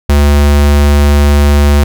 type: tone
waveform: square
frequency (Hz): 72.3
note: D2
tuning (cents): -27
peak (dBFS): -5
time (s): 0.09-1.84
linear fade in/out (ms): 5
effects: none